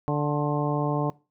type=harmonic tone with a mistuned harmonic; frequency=146.83 Hz; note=D3; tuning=in tune; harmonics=1 / 2 / 3 / 4 / 5 / 6 / 7; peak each=-26 / -29 / -31 / -32 / -33 / -34 / -34 dBFS; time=0.08-1.1 s; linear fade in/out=0 ms; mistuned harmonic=7; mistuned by=+50 cents; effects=noise-tail reverb RT60 0.3 s tail -22 dB re dry